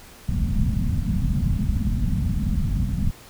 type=low-pass noise; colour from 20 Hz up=pink; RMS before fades=-22 dBFS; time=0.28-3.11 s; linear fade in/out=10 ms; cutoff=230 Hz; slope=48 dB/octave; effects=pink hiss -46 dBFS RMS until 3.29 s